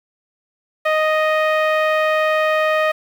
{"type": "tone with low-pass filter", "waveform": "sawtooth", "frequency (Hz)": 622.3, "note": "D#5", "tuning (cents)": 0, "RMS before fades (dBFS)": -17, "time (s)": [0.85, 2.92], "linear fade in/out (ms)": 10, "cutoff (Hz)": 2200, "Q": 1.6, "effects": ["7-bit"]}